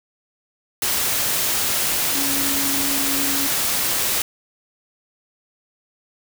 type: tone in noise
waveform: sine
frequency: 277.2 Hz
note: C#4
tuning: in tune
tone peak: -27 dBFS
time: 2.15-3.47 s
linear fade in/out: 2 ms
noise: white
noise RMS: -21 dBFS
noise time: 0.82-4.22 s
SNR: -9 dB
effects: none